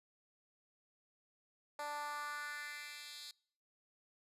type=tone with high-pass filter sweep; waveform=10% pulse; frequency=293.7 Hz; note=D4; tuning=in tune; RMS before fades=-45 dBFS; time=1.79-3.31 s; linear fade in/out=2 ms; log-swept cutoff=700 to 3900 Hz; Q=2.5; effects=noise-tail reverb RT60 0.6 s tail -26 dB re dry + resampled to 32000 Hz